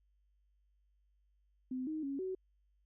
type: tone with pitch steps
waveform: sine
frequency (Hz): 256.7 / 311.9 / 276.2 / 375.3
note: C4 / D#4 / C#4 / F#4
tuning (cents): -33 / +4 / -6 / +25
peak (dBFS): -36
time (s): 1.71-2.35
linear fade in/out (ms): 5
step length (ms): 160
effects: added 50 Hz sine -70 dBFS peak until 2.85 s